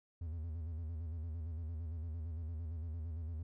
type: tone with vibrato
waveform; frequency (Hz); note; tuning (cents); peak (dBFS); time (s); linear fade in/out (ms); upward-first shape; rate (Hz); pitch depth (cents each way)
triangle; 81.2; E2; -26; -37; 0.21-3.43; 5; square; 8.8; 80
effects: none

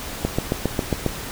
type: click train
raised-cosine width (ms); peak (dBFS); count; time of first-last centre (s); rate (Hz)
2; -6; 7; 0.25-1.063; 7.38
effects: pink hiss -32 dBFS RMS until 1.31 s

